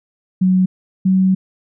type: tone pair in turn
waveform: sine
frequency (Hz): 185.5 / 188.42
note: F#3 / F#3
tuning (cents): +5 / +32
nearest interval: unison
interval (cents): 27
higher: second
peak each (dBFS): -10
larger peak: neither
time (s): 0.41-0.66 / 1.05-1.35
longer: second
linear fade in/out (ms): 10
effects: none